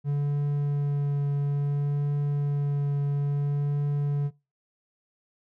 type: tone with vibrato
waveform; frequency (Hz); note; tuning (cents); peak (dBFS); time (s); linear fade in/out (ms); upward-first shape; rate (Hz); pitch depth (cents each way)
triangle; 143.4; D3; -41; -21; 0.04-4.31; 50; triangle; 0.59; 14
effects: noise-tail reverb RT60 0.3 s tail -24 dB re dry